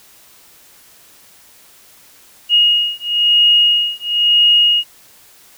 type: beating tone pair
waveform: sine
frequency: 2870 / 2871 Hz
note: F7 / F7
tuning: +47 / +47 cents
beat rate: 1 Hz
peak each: -13 dBFS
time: 2.49-4.84 s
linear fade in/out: 50 ms
effects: white hiss -46 dBFS RMS until 5.57 s